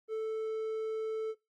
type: tone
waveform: triangle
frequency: 440 Hz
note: A4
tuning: in tune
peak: -30 dBFS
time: 0.08-1.35 s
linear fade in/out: 50 ms
effects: noise-tail reverb RT60 0.2 s tail -20 dB re dry + Opus 32 kbps